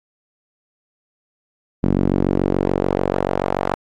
sawtooth tone with band-pass filter sweep, 46.9 Hz, F#1, 24 cents sharp, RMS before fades -19 dBFS, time 1.83-3.74 s, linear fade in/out 0 ms, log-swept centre 240 to 780 Hz, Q 1.4, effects AAC 48 kbps

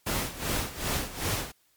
pink noise with tremolo, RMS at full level -28 dBFS, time 0.06-1.52 s, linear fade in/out 10 ms, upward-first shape sine, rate 2.6 Hz, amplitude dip 80%, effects white hiss -67 dBFS RMS until 1.76 s + MP3 96 kbps

